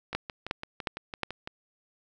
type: two click trains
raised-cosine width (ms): 0.3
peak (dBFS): -20 / -12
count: 9 / 4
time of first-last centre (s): 0.13-1.475 / 0.15-1.233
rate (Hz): 5.95 / 2.77
effects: none